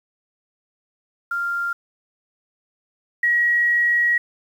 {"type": "tone pair in turn", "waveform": "sine", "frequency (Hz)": [1393, 1907.1], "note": ["F6", "A#6"], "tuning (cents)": [-5, 39], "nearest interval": "perfect fourth", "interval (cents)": 544, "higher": "second", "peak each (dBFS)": [-21, -15], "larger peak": "second", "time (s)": [[1.31, 1.73], [3.23, 4.18]], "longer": "second", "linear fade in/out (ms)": 5, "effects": ["8-bit"]}